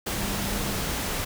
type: tone in noise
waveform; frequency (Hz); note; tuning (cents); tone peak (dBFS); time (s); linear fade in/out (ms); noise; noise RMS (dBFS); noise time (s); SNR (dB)
sine; 199.8; G3; +33; -33; 0.18-0.81; 10; pink; -29; 0.06-1.25; -7
effects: none